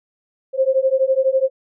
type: beating tone pair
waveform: sine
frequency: 523.3 / 535.3 Hz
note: C5 / C5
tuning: 0 / +39 cents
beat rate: 12 Hz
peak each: -17 dBFS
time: 0.53-1.5 s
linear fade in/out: 50 ms
effects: none